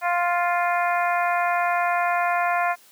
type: harmonic tone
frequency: 350 Hz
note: F4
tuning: 4 cents sharp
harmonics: 2 / 3 / 4 / 5 / 6 / 7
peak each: -22 / -26 / -28 / -30 / -32 / -33 dBFS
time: 0.01-2.76 s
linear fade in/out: 50 ms
effects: white hiss -53 dBFS RMS until 2.91 s + high-pass 200 Hz 12 dB/octave